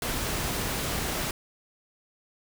pink noise, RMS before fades -30 dBFS, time 0.02-1.31 s, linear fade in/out 2 ms, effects none

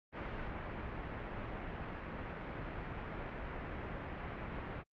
pink low-pass noise, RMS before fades -43 dBFS, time 0.12-4.84 s, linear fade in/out 50 ms, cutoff 2300 Hz, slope 24 dB/octave, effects Opus 48 kbps

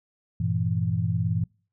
sine chord, E diminished, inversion first, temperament equal, 98 / 116.54 / 164.81 Hz, G2 / Bb2 / E3, 0 / 0 / 0 cents, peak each -27 dBFS, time 0.4-1.44 s, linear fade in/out 5 ms, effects noise-tail reverb RT60 0.4 s tail -25 dB re dry

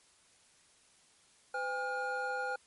triangle tone cluster, 508 / 809 / 1423 Hz, B4 / G#5 / F6, +49 / -46 / +32 cents, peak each -37 / -36 / -35 dBFS, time 1.54-2.56 s, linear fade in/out 5 ms, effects white hiss -65 dBFS RMS until 2.66 s + MP3 48 kbps

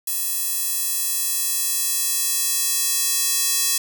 square tone with high-pass filter sweep, 370 Hz, F#4, in tune, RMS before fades -22 dBFS, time 0.07-3.78 s, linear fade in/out 5 ms, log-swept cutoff 11000 to 6200 Hz, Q 0.75, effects 7-bit

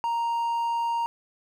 triangle tone, 932.3 Hz, A#5, in tune, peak -22 dBFS, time 0.04-1.06 s, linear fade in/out 0 ms, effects none

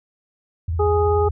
sine tone with vibrato, 83.1 Hz, E2, 15 cents sharp, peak -20 dBFS, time 0.68-1.31 s, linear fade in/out 5 ms, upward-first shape square, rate 19 Hz, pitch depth 140 cents each way
harmonic tone, 415.3 Hz, G#4, in tune, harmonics 1 / 2 / 3, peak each -17 / -23 / -27 dBFS, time 0.79-1.29 s, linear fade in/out 10 ms
effects none

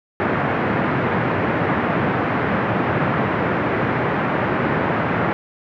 pink band-pass noise, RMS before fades -20 dBFS, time 0.2-5.33 s, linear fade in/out 0 ms, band 110 to 2000 Hz, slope 24 dB/octave, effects none

